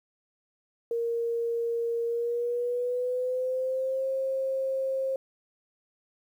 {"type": "tone with pitch glide", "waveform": "sine", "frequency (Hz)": [466.2, 532.4], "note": ["A#4", "C5"], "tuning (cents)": [0, 30], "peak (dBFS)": -26, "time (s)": [0.91, 5.16], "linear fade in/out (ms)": 2, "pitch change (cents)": 230, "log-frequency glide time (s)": [2.06, 4.05], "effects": ["10-bit"]}